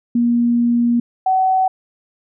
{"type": "tone pair in turn", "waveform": "sine", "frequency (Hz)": [237.7, 754.7], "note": ["A#3", "F#5"], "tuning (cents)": [34, 34], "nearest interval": "octave + minor sixth", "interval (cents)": 2000, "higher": "second", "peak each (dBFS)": -12, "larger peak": "neither", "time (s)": [[0.15, 1], [1.26, 1.68]], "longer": "first", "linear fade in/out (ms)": 5, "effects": []}